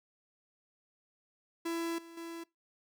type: tone with level steps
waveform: 45% pulse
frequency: 334 Hz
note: E4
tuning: 23 cents sharp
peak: -33 / -49 / -41 dBFS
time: 1.65-2.44 s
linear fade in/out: 10 ms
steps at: 1.98 / 2.17 s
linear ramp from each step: 5 ms
effects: noise-tail reverb RT60 0.2 s tail -23 dB re dry